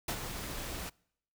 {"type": "noise with ADSR envelope", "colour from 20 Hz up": "pink", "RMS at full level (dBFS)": -32, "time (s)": [0.08, 0.9], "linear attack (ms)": 4, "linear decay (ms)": 71, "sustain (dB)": -8, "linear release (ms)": 15, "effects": ["noise-tail reverb RT60 0.7 s tail -26 dB re dry"]}